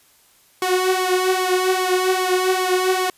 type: tone with flanger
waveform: sawtooth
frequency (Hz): 370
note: F#4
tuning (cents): 0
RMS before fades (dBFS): -19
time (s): 0.62-3.1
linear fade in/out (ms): 2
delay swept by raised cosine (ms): 0.89 to 3.69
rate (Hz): 2.5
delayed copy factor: +0.75
effects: white hiss -55 dBFS RMS until 3.17 s + resampled to 32000 Hz